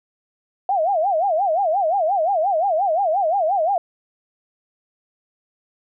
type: tone with vibrato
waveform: sine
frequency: 710 Hz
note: F5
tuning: 28 cents sharp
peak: -16 dBFS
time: 0.69-3.78 s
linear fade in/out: 2 ms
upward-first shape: sine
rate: 5.7 Hz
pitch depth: 240 cents each way
effects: none